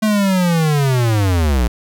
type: linear sweep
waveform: square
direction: down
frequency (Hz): 219 to 55.2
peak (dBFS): -13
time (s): 0.02-1.68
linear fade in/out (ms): 10
effects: none